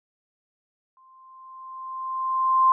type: tone with exponential growth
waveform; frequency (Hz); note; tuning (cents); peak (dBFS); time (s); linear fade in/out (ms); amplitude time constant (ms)
sine; 1046.5; C6; 0; -13; 0.97-2.72; 1; 380
effects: none

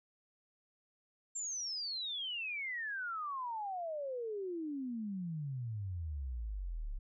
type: exponential sweep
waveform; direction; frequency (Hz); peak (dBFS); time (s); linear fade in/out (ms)
sine; down; 7459 to 32.7; -37; 1.35-6.99; 10
effects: none

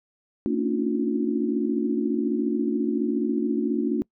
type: tone cluster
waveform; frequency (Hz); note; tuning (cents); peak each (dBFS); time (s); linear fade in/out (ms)
sine; 227.1 / 274 / 288.4 / 312.7 / 357.2; A#3 / C#4 / D4 / D#4 / F4; -45 / -20 / -31 / +9 / +39; -26 / -30 / -27 / -32 / -28; 0.46-4.02; 0
effects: noise-tail reverb RT60 0.1 s tail -25 dB re dry

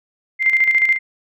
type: tone with tremolo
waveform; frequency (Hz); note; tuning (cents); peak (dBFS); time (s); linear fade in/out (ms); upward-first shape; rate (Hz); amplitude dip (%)
sine; 2093; C7; 0; -10; 0.39-0.99; 50; square; 14; 55
effects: none

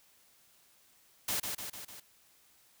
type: noise with echo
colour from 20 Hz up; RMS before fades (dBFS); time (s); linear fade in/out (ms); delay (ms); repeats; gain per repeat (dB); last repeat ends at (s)
white; -33; 1.28-1.4; 5; 150; 4; -4; 2
effects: white hiss -65 dBFS RMS until 2.8 s

